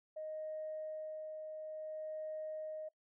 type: tone with tremolo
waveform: sine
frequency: 622.3 Hz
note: D#5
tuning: in tune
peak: -39 dBFS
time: 0.16-2.89 s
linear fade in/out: 10 ms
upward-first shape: sine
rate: 0.57 Hz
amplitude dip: 35%
effects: noise-tail reverb RT60 0.1 s tail -22 dB re dry + tanh soft clip ceiling -35 dBFS